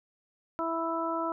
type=harmonic tone; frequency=329.6 Hz; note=E4; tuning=in tune; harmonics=1 / 2 / 3 / 4; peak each=-34 / -34 / -34 / -34 dBFS; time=0.59-1.32 s; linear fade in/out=0 ms; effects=none